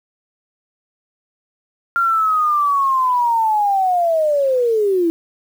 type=linear sweep; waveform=sine; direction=down; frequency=1392 to 324.8 Hz; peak=-13 dBFS; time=1.96-5.1 s; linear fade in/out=0 ms; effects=7-bit